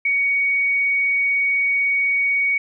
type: tone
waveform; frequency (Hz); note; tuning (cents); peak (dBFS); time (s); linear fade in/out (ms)
sine; 2241; C#7; +18; -16; 0.05-2.58; 5
effects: none